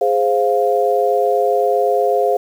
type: chord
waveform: sine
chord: F minor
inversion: first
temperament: equal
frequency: 415.3 / 523.3 / 698.5 Hz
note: Ab4 / C5 / F5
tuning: 0 / 0 / 0 cents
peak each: -17 dBFS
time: 0.01-2.37 s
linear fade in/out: 5 ms
effects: 7-bit